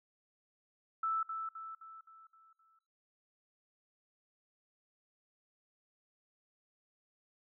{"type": "tone with echo", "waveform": "sine", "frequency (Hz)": 1318.5, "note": "E6", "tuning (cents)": 0, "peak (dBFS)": -31, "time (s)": [1.03, 1.23], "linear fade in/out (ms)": 5, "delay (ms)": 260, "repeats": 6, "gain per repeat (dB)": -6, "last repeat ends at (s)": 2.79, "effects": ["noise-tail reverb RT60 0.5 s tail -25 dB re dry"]}